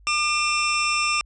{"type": "tone pair together", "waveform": "25% pulse", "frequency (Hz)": [1200, 2691], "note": ["D6", "E7"], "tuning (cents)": [37, 35], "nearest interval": "octave + major second", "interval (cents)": 1398, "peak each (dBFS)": -19, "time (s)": [0.07, 1.21], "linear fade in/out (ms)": 0, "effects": ["added 50 Hz sine -48 dBFS peak until 1.25 s", "resampled to 22050 Hz"]}